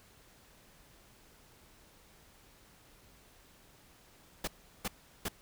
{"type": "noise bursts", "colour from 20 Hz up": "pink", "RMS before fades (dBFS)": -35, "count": 3, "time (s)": [4.44, 5.285], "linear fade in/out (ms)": 5, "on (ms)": 35, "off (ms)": 370, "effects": ["pink hiss -61 dBFS RMS until 5.41 s"]}